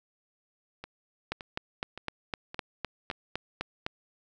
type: two click trains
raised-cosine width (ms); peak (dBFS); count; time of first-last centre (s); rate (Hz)
0.3; -24 / -15; 5 / 11; 0.84-3.113 / 1.32-3.865; 1.76 / 3.93
effects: none

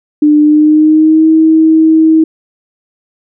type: tone with pitch glide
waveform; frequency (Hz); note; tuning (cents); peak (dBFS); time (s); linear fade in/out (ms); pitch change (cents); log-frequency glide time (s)
sine; 299.1 to 318.7; D4 to D#4; +32 to +42; -3; 0.22-2.24; 5; +110; 0.4-1.28
effects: none

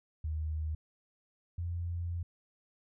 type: tone pair in turn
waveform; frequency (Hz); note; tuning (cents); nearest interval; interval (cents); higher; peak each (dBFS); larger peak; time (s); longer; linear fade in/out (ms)
sine; 77.9 / 86.21; D#2 / F2; +3 / -22; major second; 175; second; -32 / -33; first; 0.24-0.75 / 1.58-2.23; second; 5
effects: none

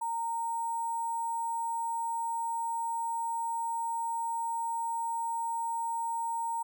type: tone with sample-and-hold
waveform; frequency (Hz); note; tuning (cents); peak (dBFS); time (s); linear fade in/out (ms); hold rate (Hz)
sine; 920; A#5; -23; -30; 0.01-6.63; 10; 8820
effects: none

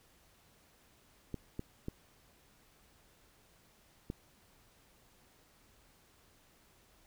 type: clicks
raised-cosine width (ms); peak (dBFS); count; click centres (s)
3; -25; 4; 1.343 / 1.594 / 1.884 / 4.101
effects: pink hiss -66 dBFS RMS until 7.06 s

